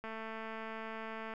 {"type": "click train", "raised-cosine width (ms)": 0.5, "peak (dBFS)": -29, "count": 289, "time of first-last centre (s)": [0.04, 1.337], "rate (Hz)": 222, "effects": []}